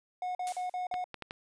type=tone bursts; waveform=triangle; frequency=728 Hz; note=F#5; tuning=28 cents flat; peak=-30 dBFS; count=5; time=0.22-1.042 s; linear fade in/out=2 ms; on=130 ms; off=43 ms
type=noise with exponential decay; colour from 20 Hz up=blue; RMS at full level=-36 dBFS; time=0.47-0.82 s; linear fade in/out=0 ms; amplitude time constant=75 ms
type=clicks; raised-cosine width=0.3 ms; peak=-23 dBFS; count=4; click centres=0.941 / 1.143 / 1.223 / 1.309 s
effects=resampled to 22050 Hz